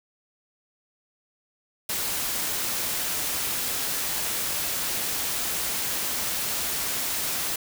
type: noise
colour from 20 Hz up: white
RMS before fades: -28 dBFS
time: 1.89-7.56 s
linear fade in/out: 5 ms
effects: none